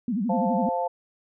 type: tone with vibrato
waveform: sine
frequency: 217 Hz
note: A3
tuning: 24 cents flat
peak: -23 dBFS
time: 0.08-0.69 s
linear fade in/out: 2 ms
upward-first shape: sine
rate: 12 Hz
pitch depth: 260 cents each way
type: chord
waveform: sine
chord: F major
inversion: second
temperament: equal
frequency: 523.3 / 698.5 / 880 Hz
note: C5 / F5 / A5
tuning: 0 / 0 / 0 cents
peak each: -28 dBFS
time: 0.29-0.88 s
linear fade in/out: 10 ms
effects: none